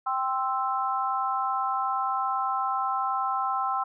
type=chord; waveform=sine; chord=C major; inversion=second; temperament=equal; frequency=784 / 1046.5 / 1318.5 Hz; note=G5 / C6 / E6; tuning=0 / 0 / 0 cents; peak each=-29 dBFS; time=0.06-3.84 s; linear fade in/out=10 ms; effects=none